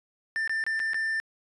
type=tone with dropouts; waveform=triangle; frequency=1785 Hz; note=A6; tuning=24 cents sharp; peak=-24 dBFS; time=0.36-1.2 s; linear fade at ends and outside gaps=0 ms; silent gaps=0.476-0.495 / 0.639-0.665 / 0.794-0.8 / 0.934-0.944 s; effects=resampled to 24000 Hz